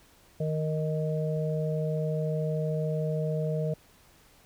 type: harmonic tone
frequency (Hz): 155.56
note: D#3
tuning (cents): 0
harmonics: 1 / 3 / 4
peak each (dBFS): -28 / -33 / -34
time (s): 0.4-3.74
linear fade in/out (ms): 5
effects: pink hiss -59 dBFS RMS until 4.45 s